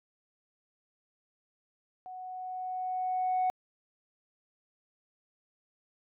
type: tone with level ramp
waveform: sine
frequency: 740 Hz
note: F#5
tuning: in tune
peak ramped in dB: -41 to -23 dBFS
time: 2.06-3.5 s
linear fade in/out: 0 ms
effects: tanh soft clip ceiling -23 dBFS